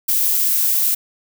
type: noise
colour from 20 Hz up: violet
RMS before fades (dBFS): -17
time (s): 0.08-0.95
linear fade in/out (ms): 10
effects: none